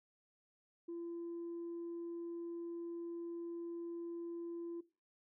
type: tone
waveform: sine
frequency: 340 Hz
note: F4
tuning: 46 cents flat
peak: -40 dBFS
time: 0.88-4.81 s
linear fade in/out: 10 ms
effects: noise-tail reverb RT60 0.3 s tail -18 dB re dry + tanh soft clip ceiling -39 dBFS